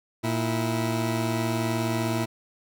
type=tone pair together; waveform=20% pulse; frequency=115.3 / 326.1 Hz; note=A#2 / E4; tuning=-19 / -19 cents; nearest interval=octave + tritone; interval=1800 cents; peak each=-21 / -24 dBFS; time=0.23-2.26 s; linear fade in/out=20 ms; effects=none